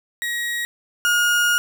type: tone pair in turn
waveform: 35% pulse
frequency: 1900 / 1430.8 Hz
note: A#6 / F6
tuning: +33 / +41 cents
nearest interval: perfect fourth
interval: 492 cents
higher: first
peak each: -21 / -14 dBFS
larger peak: second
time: 0.22-0.65 / 1.05-1.58 s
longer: second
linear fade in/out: 0 ms
effects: none